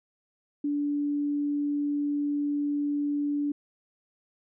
sine tone, 290 Hz, D4, 22 cents flat, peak -25 dBFS, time 0.64-3.52 s, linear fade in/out 5 ms, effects none

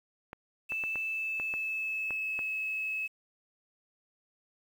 clicks, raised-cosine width 0.5 ms, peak -26 dBFS, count 8, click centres 0.331 / 0.721 / 0.838 / 0.957 / 1.399 / 1.539 / 2.107 / 2.391 s
sine tone with pitch glide, 2637 to 2586 Hz, E7 to E7, 0 to -34 cents, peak -31 dBFS, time 0.69-3.08 s, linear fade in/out 20 ms, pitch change -34 cents, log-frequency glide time 1-2.42 s
effects 9-bit

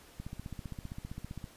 click train, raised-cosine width 5 ms, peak -28 dBFS, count 20, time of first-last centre 0.2-1.442 s, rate 15.3 Hz, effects pink hiss -57 dBFS RMS until 1.56 s + resampled to 32000 Hz

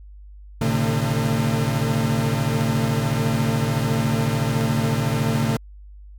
40% pulse tone cluster, 113.5 / 135 / 148.9 / 225.5 Hz, A#2 / C#3 / D3 / A3, -46 / -45 / +24 / +43 cents, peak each -24 dBFS, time 0.61-5.57 s, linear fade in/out 5 ms, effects added 50 Hz sine -39 dBFS peak until 6.18 s

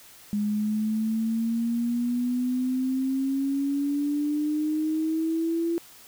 sine exponential sweep, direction up, 206.1 to 338.7 Hz, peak -23 dBFS, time 0.33-5.78 s, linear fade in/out 0 ms, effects white hiss -50 dBFS RMS until 6.07 s

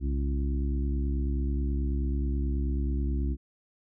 harmonic tone with a mistuned harmonic, 69.3 Hz, C#2, in tune, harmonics 1 / 2 / 3 / 4 / 5, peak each -26 / -38 / -38 / -37 / -41 dBFS, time 0-3.37 s, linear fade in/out 50 ms, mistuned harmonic 1, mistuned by -120 cents, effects none

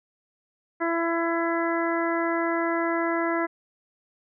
harmonic tone, 334.8 Hz, E4, 27 cents sharp, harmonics 1 / 2 / 3 / 4 / 5 / 6, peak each -26 / -29 / -31 / -32 / -33 / -34 dBFS, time 0.8-3.47 s, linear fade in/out 20 ms, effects none

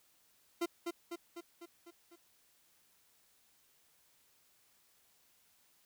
40% pulse tone with echo, 342.2 Hz, F4, 35 cents flat, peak -31 dBFS, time 0.61-0.66 s, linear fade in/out 10 ms, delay 250 ms, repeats 6, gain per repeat -4 dB, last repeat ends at 2.16 s, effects white hiss -70 dBFS RMS until 5.85 s

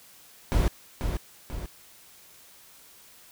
brown noise with echo, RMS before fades -22 dBFS, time 0.52-0.68 s, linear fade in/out 0 ms, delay 490 ms, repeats 2, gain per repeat -6 dB, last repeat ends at 1.66 s, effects white hiss -53 dBFS RMS until 3.31 s

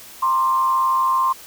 sine tone with frequency modulation, 1053 Hz, C6, 11 cents sharp, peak -15 dBFS, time 0.22-1.33 s, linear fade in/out 10 ms, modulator 118 Hz, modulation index 0.48, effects white hiss -41 dBFS RMS until 1.46 s

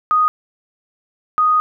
sine tone pair in turn, 1243 / 1243 Hz, D#6 / D#6, -2 / -2 cents, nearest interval unison, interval 0 cents, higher neither, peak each -11 dBFS, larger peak neither, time 0.11-0.28 / 1.38-1.6 s, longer second, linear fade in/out 0 ms, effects none

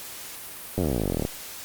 slowing click train, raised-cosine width 2 ms, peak -12 dBFS, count 28, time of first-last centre 0.78-1.251 s, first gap 10 ms, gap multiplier 1.04, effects white hiss -39 dBFS RMS until 1.64 s + Opus 48 kbps

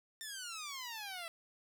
10% pulse exponential sweep, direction down, 1817 to 655 Hz, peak -34 dBFS, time 0.21-1.28 s, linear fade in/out 0 ms, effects 10-bit

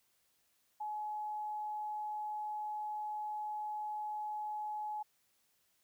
sine tone, 847 Hz, G#5, 34 cents sharp, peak -37 dBFS, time 0.8-5.03 s, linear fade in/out 10 ms, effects white hiss -75 dBFS RMS until 5.83 s

